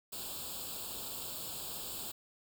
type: noise with comb filter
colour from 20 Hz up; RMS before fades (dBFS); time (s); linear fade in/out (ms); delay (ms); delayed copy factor
white; -42; 0.12-2.12; 10; 0.25; +0.9
effects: none